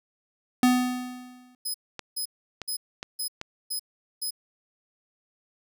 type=tone with exponential decay; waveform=square; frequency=250 Hz; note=B3; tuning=21 cents sharp; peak=-16 dBFS; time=0.63-1.55 s; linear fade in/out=2 ms; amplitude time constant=200 ms
type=tone bursts; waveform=15% pulse; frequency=5060 Hz; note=D#8; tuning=28 cents sharp; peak=-23 dBFS; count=6; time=1.65-4.308 s; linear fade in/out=10 ms; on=93 ms; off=420 ms
type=clicks; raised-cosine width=0.2 ms; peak=-17 dBFS; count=4; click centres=1.993 / 2.617 / 3.029 / 3.414 s
effects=none